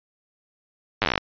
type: slowing click train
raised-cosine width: 0.3 ms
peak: -4 dBFS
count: 12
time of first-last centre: 1.02-1.178 s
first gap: 9 ms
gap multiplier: 1.09
effects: resampled to 11025 Hz